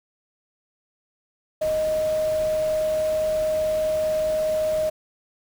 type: tone in noise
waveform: sine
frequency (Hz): 623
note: D#5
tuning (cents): +2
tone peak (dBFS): -20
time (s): 1.61-4.9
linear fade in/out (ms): 10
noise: pink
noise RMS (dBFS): -38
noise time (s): 1.61-4.9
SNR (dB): +15
effects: none